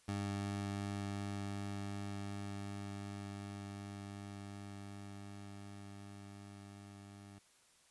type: tone with level ramp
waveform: 20% pulse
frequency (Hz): 100.3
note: G2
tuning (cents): +40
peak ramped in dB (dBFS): -32 to -48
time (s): 0.08-7.39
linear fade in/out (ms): 5
effects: white hiss -68 dBFS RMS until 7.9 s + resampled to 24000 Hz